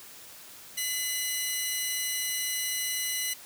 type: tone pair together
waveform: 10% pulse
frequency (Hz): 2021 / 2921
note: B6 / F#7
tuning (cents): +39 / -23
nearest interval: tritone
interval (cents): 638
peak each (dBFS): -22 / -24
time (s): 0.77-3.34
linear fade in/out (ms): 10
effects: white hiss -48 dBFS RMS until 3.45 s + high-pass 60 Hz 12 dB/octave